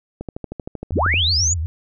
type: click train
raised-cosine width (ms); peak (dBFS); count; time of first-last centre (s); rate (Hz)
2; -15; 13; 0.21-1.14; 12.9
type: tone with vibrato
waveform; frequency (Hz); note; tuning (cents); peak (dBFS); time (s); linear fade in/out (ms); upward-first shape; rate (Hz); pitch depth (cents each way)
sine; 83.6; E2; +25; -20; 0.92-1.66; 0; sine; 8.4; 150
type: linear sweep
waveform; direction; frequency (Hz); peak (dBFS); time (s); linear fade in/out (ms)
sine; up; 92.5 to 7040; -16; 0.95-1.54; 10
effects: none